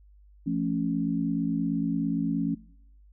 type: chord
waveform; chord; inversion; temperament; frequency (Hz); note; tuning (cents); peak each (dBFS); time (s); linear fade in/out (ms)
sine; F augmented; none; equal with one note detuned; 170.82 / 220 / 277.2; F3 / A3 / C#4; -38 / 0 / 0; -30 / -31 / -28; 0.46-2.55; 10
effects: noise-tail reverb RT60 0.7 s tail -22 dB re dry + added 50 Hz sine -52 dBFS peak until 3.12 s